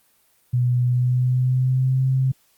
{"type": "tone with pitch glide", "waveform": "sine", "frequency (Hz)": [123.47, 131.57], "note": ["B2", "C3"], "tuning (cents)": [0, 10], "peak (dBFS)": -16, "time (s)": [0.53, 2.32], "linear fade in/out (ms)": 10, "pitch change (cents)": 110, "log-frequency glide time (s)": [0.86, 2.06], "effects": ["white hiss -61 dBFS RMS until 2.57 s", "Opus 32 kbps"]}